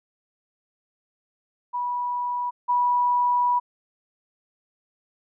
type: tone pair in turn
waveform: sine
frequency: 977 / 977 Hz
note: B5 / B5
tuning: -19 / -19 cents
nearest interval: unison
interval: 0 cents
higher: neither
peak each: -24 / -18 dBFS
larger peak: second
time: 1.73-2.51 / 2.68-3.6 s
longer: second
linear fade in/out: 20 ms
effects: none